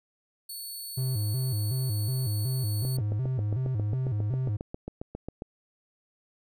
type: tone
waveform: 10% pulse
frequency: 4435 Hz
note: C#8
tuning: in tune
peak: -30 dBFS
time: 0.49-2.97 s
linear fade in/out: 5 ms
type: tone with vibrato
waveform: triangle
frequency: 116.54 Hz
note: A#2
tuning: in tune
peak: -24 dBFS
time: 0.97-4.57 s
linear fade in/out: 10 ms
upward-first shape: square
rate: 2.7 Hz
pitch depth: 190 cents each way
type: click train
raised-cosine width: 2 ms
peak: -22 dBFS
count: 20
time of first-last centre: 2.85-5.421 s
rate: 7.39 Hz
effects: none